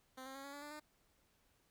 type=tone with pitch steps; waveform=10% pulse; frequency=260 / 266.5 / 273.2 / 280.1 / 287.2 / 294.4 / 301.8 Hz; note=C4 / C4 / C#4 / C#4 / D4 / D4 / D4; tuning=-11 / +32 / -25 / +18 / -39 / +4 / +47 cents; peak=-40 dBFS; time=0.17-0.8 s; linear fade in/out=10 ms; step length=90 ms; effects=pink hiss -75 dBFS RMS until 1.7 s